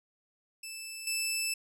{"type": "tone with level steps", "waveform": "15% pulse", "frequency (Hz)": 2637, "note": "E7", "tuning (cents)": 0, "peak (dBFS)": [-33, -23], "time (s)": [0.63, 1.54], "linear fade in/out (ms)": 5, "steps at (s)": 1.07, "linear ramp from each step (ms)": 2, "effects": []}